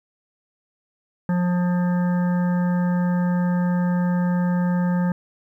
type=harmonic tone; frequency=177.7 Hz; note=F3; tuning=30 cents sharp; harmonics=1 / 3 / 5 / 7 / 9 / 10; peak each=-18 / -32 / -33 / -39 / -38 / -43 dBFS; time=1.29-5.12 s; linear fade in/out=2 ms; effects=10-bit